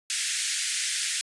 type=band-pass noise; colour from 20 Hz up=white; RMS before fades=-29 dBFS; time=0.1-1.21 s; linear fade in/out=0 ms; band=1600 to 9700 Hz; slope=48 dB/octave; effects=resampled to 24000 Hz